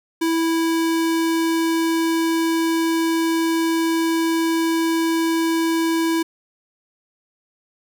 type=tone; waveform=square; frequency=328.6 Hz; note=E4; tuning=5 cents flat; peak=-18 dBFS; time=0.21-6.23 s; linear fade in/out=10 ms; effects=none